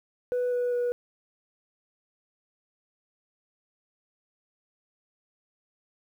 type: tone with pitch steps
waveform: sine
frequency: 493.9 / 489.9 / 486 Hz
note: B4 / B4 / B4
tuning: 0 / -14 / -28 cents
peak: -22 dBFS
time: 0.32-0.92 s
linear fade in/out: 0 ms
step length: 200 ms
effects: tanh soft clip ceiling -23 dBFS + 10-bit